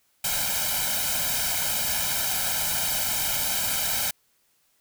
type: noise with comb filter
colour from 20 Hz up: white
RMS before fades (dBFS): -26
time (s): 0.24-4.11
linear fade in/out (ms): 5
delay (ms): 1.3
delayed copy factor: +0.95
effects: white hiss -67 dBFS RMS until 4.8 s